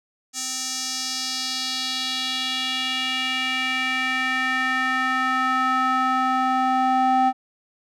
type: tone with band-pass filter sweep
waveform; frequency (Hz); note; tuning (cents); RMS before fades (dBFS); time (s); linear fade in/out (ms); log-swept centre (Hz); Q
square; 258.9; C4; -18; -23; 0.33-7.33; 50; 6700 to 810; 2.6
effects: none